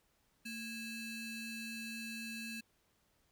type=ring-modulated tone; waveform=35% pulse; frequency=1426 Hz; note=F6; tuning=36 cents sharp; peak=-37 dBFS; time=0.45-2.61 s; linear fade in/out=10 ms; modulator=1200 Hz; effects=pink hiss -75 dBFS RMS until 3.31 s